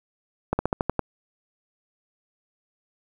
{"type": "slowing click train", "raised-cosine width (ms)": 1, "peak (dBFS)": -8, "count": 7, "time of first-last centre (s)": [0.53, 0.993], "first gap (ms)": 60, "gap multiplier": 1.1, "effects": ["8-bit"]}